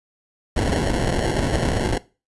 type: noise with sample-and-hold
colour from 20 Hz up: pink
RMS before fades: -21 dBFS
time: 0.56-1.98 s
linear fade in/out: 5 ms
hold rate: 1225 Hz
effects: noise-tail reverb RT60 0.3 s tail -19 dB re dry + resampled to 24000 Hz